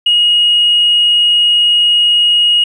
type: tone with tanh clipping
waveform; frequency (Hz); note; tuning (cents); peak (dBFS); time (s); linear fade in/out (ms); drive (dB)
triangle; 2882; F#7; -46; -7; 0.06-2.64; 5; 4
effects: resampled to 24000 Hz